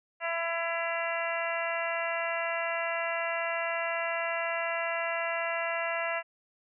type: harmonic tone with a mistuned harmonic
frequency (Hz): 334.5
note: E4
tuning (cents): +25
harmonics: 2 / 3 / 4 / 5 / 6 / 7 / 8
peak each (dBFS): -33 / -38 / -38 / -38 / -36 / -40 / -38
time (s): 0.2-6.23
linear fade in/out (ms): 50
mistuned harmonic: 8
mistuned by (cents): +51
effects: none